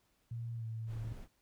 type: tone with pitch glide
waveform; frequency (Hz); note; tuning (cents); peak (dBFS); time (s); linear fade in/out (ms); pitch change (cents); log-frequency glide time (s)
sine; 116.54 to 112.38; A#2 to A2; 0 to +37; -38; 0.31-1.13; 5; -63; 0.55-0.65
type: noise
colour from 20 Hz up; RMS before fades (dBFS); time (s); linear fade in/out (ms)
brown; -48; 0.86-1.28; 50
effects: pink hiss -75 dBFS RMS until 1.41 s